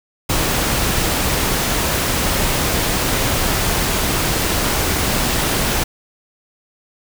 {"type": "noise", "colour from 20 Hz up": "pink", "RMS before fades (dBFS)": -18, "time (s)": [0.29, 5.84], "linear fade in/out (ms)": 10, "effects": []}